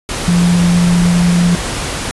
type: tone in noise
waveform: sine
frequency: 174.61 Hz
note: F3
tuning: in tune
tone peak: -8 dBFS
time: 0.28-1.55 s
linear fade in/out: 0 ms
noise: pink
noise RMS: -20 dBFS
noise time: 0.09-2.11 s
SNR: +9 dB
effects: resampled to 24000 Hz